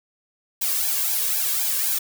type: noise with flanger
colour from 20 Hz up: blue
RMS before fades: -23 dBFS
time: 0.61-1.99 s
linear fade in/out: 10 ms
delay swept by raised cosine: 1.2 to 1.85 ms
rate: 3.9 Hz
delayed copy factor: +1
effects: none